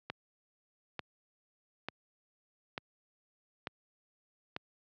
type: click train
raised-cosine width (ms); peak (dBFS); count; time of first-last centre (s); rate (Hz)
0.3; -20; 6; 0.1-4.564; 1.12
effects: high-pass 100 Hz 12 dB/octave + low-pass 5000 Hz 12 dB/octave